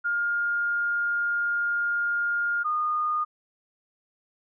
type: tone pair in turn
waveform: sine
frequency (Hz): 1413 / 1224.8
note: F6 / D#6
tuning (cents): +20 / -28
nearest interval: major second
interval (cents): 248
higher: first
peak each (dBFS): -23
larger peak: neither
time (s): 0.04-2.64 / 2.64-3.25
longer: first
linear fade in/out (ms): 20
effects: none